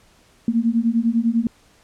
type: beating tone pair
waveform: sine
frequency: 225.6 / 235.6 Hz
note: A3 / A#3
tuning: +44 / +19 cents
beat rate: 10 Hz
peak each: -19 dBFS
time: 0.48-1.47 s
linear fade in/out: 2 ms
effects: pink hiss -55 dBFS RMS until 1.83 s + low-pass 10000 Hz 12 dB/octave